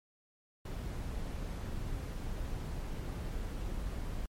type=noise; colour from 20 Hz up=brown; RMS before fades=-38 dBFS; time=0.65-4.26 s; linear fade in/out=5 ms; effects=MP3 64 kbps